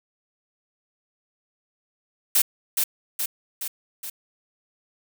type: noise with echo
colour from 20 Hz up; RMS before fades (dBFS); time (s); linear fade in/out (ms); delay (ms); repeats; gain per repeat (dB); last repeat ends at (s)
blue; -18; 2.35-2.42; 5; 420; 4; -4; 4.1
effects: none